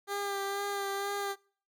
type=tone with vibrato; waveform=15% pulse; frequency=399.3 Hz; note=G4; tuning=32 cents sharp; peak=-26 dBFS; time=0.07-1.36 s; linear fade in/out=50 ms; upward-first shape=sine; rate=2.1 Hz; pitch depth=21 cents each way; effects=noise-tail reverb RT60 0.5 s tail -26 dB re dry